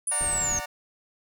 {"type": "linear sweep", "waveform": "sine", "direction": "down", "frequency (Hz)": [9956, 6272], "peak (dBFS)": -24, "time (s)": [0.07, 0.59], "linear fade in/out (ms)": 5}
{"type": "chord", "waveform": "20% pulse", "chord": "D augmented", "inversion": "none", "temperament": "just", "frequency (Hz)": [587.3, 734.2, 917.7], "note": ["D5", "F#5", "A#5"], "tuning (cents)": [0, -14, -27], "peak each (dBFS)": -32, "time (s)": [0.11, 0.66], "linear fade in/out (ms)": 10}
{"type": "noise", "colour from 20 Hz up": "brown", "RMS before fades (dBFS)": -36, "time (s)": [0.21, 0.6], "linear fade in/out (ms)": 0}
{"effects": []}